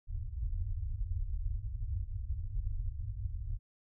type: low-pass noise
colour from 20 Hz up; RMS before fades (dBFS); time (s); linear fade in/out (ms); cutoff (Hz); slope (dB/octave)
pink; -36; 0.07-3.59; 50; 110; 96
effects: none